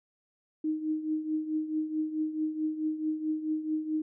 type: tone with tremolo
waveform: sine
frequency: 310.9 Hz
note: D#4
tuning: 1 cent flat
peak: -25 dBFS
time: 0.64-4.02 s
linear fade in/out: 5 ms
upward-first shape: triangle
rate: 4.6 Hz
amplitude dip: 75%
effects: none